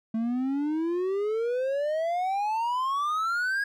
triangle exponential sweep, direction up, 220 to 1661.2 Hz, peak -23 dBFS, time 0.14-3.64 s, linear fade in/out 5 ms, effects none

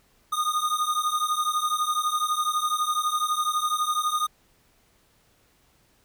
square beating tone pair, 1223 / 1235 Hz, D#6 / D#6, -30 / -13 cents, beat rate 12 Hz, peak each -27 dBFS, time 0.32-4.27 s, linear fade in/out 10 ms, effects pink hiss -63 dBFS RMS until 6.04 s

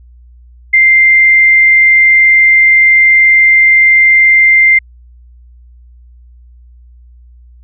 sine tone, 2093 Hz, C7, in tune, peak -3 dBFS, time 0.73-4.79 s, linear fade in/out 10 ms, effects added 60 Hz sine -36 dBFS peak until 7.63 s

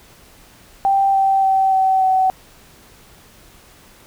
sine tone with pitch steps, 784 / 776.8 / 769.6 / 762.6 / 755.5 Hz, G5 / G5 / G5 / G5 / F#5, 0 / -16 / -32 / -48 / +36 cents, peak -12 dBFS, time 0.85-2.3 s, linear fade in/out 0 ms, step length 290 ms, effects pink hiss -47 dBFS RMS until 4.06 s

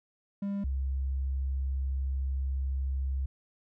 triangle / sine tone pair in turn, 199.9 / 66.89 Hz, G3 / C2, +34 / +39 cents, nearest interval octave + perfect fifth, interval 1895 cents, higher first, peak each -28 dBFS, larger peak neither, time 0.42-0.64 / 0.64-3.26 s, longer second, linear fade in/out 5 ms, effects none

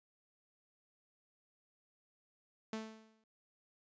sawtooth tone with exponential decay, 220 Hz, A3, in tune, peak -33 dBFS, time 2.73-3.24 s, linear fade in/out 2 ms, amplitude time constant 110 ms, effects resampled to 16000 Hz

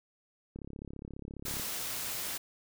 click train, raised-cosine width 3 ms, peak -30 dBFS, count 37, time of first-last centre 0.56-1.597 s, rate 34.7 Hz
white noise, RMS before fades -37 dBFS, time 1.45-2.38 s, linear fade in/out 10 ms
effects none

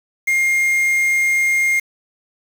triangle tone with quantisation, 2124 Hz, C7, 25 cents sharp, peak -12 dBFS, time 0.27-1.8 s, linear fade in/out 10 ms, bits 5, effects none

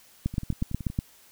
two click trains, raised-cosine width 5 ms, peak -13 / -23 dBFS, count 7 / 7, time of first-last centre 0.26-0.989 / 0.34-0.901 s, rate 8.23 / 10.7 Hz, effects white hiss -56 dBFS RMS until 1.31 s

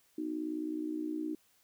sine tone with amplitude modulation, 309.2 Hz, D#4, 11 cents flat, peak -30 dBFS, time 0.18-1.35 s, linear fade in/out 5 ms, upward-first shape sine, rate 59.3 Hz, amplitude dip 80%, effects white hiss -69 dBFS RMS until 1.63 s

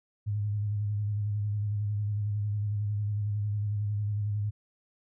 sine tone with vibrato, 103.83 Hz, G#2, in tune, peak -27 dBFS, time 0.26-4.51 s, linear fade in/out 20 ms, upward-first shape square, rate 11 Hz, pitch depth 30 cents each way, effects none

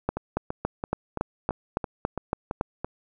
two click trains, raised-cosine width 1 ms, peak -10 / -15 dBFS, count 10 / 9, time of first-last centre 0.09-2.611 / 0.17-2.846 s, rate 3.57 / 2.99 Hz, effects none

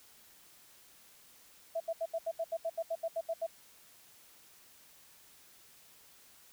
sine tone bursts, 660 Hz, E5, 2 cents sharp, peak -31 dBFS, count 14, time 1.75-3.467 s, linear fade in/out 10 ms, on 53 ms, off 75 ms, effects white hiss -60 dBFS RMS until 6.52 s

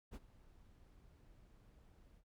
brown noise with ADSR envelope, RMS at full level -45 dBFS, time 0.11-2.24 s, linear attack 38 ms, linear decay 39 ms, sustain -19 dB, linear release 69 ms, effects none

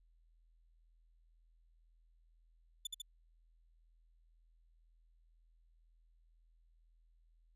sawtooth tone with echo, 3500 Hz, A7, 10 cents flat, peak -35 dBFS, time 2.85-2.87 s, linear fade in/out 5 ms, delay 74 ms, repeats 2, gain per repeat -2 dB, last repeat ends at 3.018 s, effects added 41 Hz sine -66 dBFS peak until 7.55 s + resampled to 32000 Hz

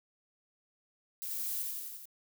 violet noise with echo, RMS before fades -39 dBFS, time 1.22-1.62 s, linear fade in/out 0 ms, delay 87 ms, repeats 5, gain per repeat -2 dB, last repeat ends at 2.055 s, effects none

